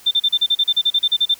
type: tone bursts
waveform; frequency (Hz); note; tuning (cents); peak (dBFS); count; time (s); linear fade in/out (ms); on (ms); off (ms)
sine; 3571; A7; +25; -12; 15; 0.06-1.344; 10; 52; 36
effects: white hiss -45 dBFS RMS until 1.39 s